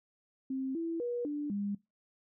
sine tone with pitch steps, 264.8 / 331.7 / 482.2 / 293.6 / 202.3 Hz, C4 / E4 / B4 / D4 / G#3, +21 / +11 / -41 / 0 / -45 cents, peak -32 dBFS, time 0.5-1.75 s, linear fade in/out 5 ms, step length 250 ms, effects noise-tail reverb RT60 0.2 s tail -20 dB re dry

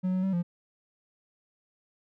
triangle tone with pitch steps, 184.5 / 185.6 / 191.8 / 173.8 Hz, F#3 / F#3 / G3 / F3, -5 / +6 / -37 / -8 cents, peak -23 dBFS, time 0.03-0.43 s, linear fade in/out 20 ms, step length 100 ms, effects none

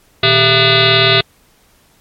sine tone with frequency modulation, 2036 Hz, C7, 48 cents flat, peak -7 dBFS, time 0.23-1.21 s, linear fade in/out 5 ms, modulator 274 Hz, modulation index 7.4, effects pink hiss -52 dBFS RMS until 2 s + MP3 64 kbps

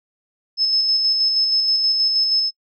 sine tone with tremolo, 5210 Hz, E8, 21 cents flat, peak -14 dBFS, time 0.57-2.51 s, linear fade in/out 50 ms, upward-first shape square, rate 6.3 Hz, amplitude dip 30%, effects noise-tail reverb RT60 0.1 s tail -24 dB re dry

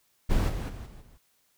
brown noise with level steps, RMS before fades -24 / -31 / -39 / -46 / -54 dBFS, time 0.29-1.18 s, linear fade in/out 20 ms, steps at 0.48 / 0.68 / 0.85 / 1 s, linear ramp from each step 20 ms, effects white hiss -69 dBFS RMS until 1.57 s

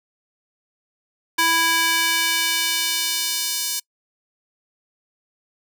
square tone with high-pass filter sweep, 330 Hz, E4, 2 cents sharp, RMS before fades -21 dBFS, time 1.38-3.8 s, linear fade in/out 10 ms, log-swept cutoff 1200 to 5400 Hz, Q 0.92, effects noise-tail reverb RT60 0.1 s tail -25 dB re dry

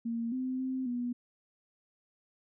sine tone with pitch steps, 231.5 / 257.5 / 260.3 / 243.5 Hz, A#3 / C4 / C4 / B3, -12 / -28 / -9 / -24 cents, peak -31 dBFS, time 0.05-1.13 s, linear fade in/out 10 ms, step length 270 ms, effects none

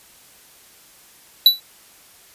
square tone with exponential decay, 3951 Hz, B7, in tune, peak -4 dBFS, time 1.46-1.6 s, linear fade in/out 2 ms, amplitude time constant 30 ms, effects white hiss -49 dBFS RMS until 2.34 s + resampled to 32000 Hz

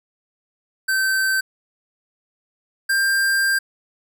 square tone pair in turn, 1547 / 1588.7 Hz, G6 / G6, -23 / +23 cents, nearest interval unison, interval 46 cents, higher second, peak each -18 / -17 dBFS, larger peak second, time 0.88-1.41 / 2.89-3.59 s, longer second, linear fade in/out 10 ms, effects none

